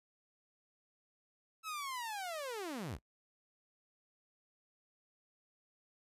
sawtooth linear sweep, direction down, 1318.5 to 36.9 Hz, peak -36 dBFS, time 1.63-2.99 s, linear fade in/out 50 ms, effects noise-tail reverb RT60 0.1 s tail -23 dB re dry + resampled to 32000 Hz

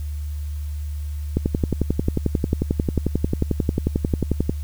click train, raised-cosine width 3 ms, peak -6 dBFS, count 36, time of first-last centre 1.37-4.495 s, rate 11.2 Hz, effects added 74 Hz sine -25 dBFS peak until 4.63 s + white hiss -50 dBFS RMS until 4.63 s

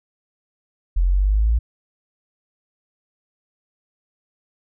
sine exponential sweep, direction up, 42.47 to 58.27 Hz, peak -14 dBFS, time 0.96-1.59 s, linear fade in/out 10 ms, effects none

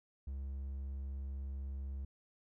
triangle tone, 68 Hz, C#2, 33 cents flat, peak -37 dBFS, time 0.27-2.05 s, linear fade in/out 5 ms, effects none

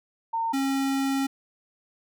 sine / square tone pair in turn, 911 / 271.7 Hz, A#5 / C#4, -40 / -35 cents, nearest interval octave + major sixth, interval 2095 cents, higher first, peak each -24 / -24 dBFS, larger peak neither, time 0.33-0.53 / 0.53-1.27 s, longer second, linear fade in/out 10 ms, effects none

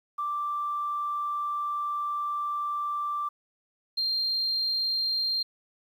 sine tone pair in turn, 1174.7 / 4186 Hz, D6 / C8, 0 / 0 cents, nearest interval octave + minor seventh, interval 2200 cents, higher second, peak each -27 / -24 dBFS, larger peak second, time 0.18-3.29 / 3.97-5.43 s, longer first, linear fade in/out 10 ms, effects tanh soft clip ceiling -20 dBFS + 10-bit

